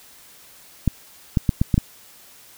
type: clicks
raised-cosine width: 5 ms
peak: -4 dBFS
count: 6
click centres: 0.877 / 1.372 / 1.492 / 1.615 / 1.742 / 1.779 s
effects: white hiss -48 dBFS RMS until 2.57 s